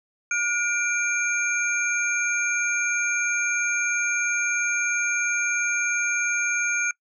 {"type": "tone cluster", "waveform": "sine", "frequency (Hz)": [1437, 2360, 6480], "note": ["F6", "D7", "G#8"], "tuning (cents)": [49, 8, -43], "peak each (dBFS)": [-25, -25, -29], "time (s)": [0.31, 6.91], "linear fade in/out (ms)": 2, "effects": ["noise-tail reverb RT60 0.1 s tail -25 dB re dry"]}